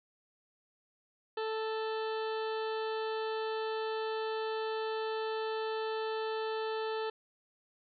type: harmonic tone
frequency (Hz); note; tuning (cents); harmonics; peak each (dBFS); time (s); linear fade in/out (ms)
440; A4; 0; 1 / 2 / 3 / 4 / 6 / 7 / 8 / 9 / 10; -34 / -40 / -44 / -46 / -50 / -51 / -52 / -53 / -54; 1.37-7.1; 5
effects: none